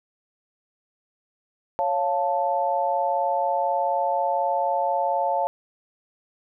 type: chord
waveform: sine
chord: Db augmented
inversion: none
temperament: equal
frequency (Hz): 554.4 / 698.5 / 880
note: Db5 / F5 / A5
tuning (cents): 0 / 0 / 0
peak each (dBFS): -26 / -25 / -24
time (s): 1.79-5.47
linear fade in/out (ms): 0
effects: none